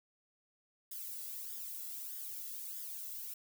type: noise with flanger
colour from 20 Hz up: violet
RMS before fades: -44 dBFS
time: 0.91-3.34 s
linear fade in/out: 5 ms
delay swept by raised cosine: 0.58 to 1.51 ms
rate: 1.6 Hz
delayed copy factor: +0.7
effects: none